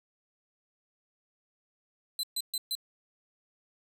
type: tone bursts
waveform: sawtooth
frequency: 4049 Hz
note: B7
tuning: 42 cents sharp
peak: -27 dBFS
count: 4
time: 2.19-2.752 s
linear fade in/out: 2 ms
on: 43 ms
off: 130 ms
effects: none